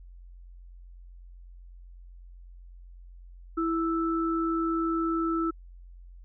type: tone pair together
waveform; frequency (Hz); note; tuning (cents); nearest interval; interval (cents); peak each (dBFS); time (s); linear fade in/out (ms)
sine; 329.6 / 1318.5; E4 / E6; 0 / 0; 2 octaves; 2400; -26 / -30; 3.57-5.51; 10
effects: added 44 Hz sine -45 dBFS peak until 6.24 s